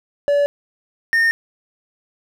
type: tone pair in turn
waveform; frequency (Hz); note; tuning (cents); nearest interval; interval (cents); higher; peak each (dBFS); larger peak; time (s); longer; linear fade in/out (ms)
triangle; 574 / 1829.2; D5 / A#6; -40 / -33; octave + minor sixth; 2007; second; -11; neither; 0.28-0.46 / 1.13-1.31; neither; 0
effects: none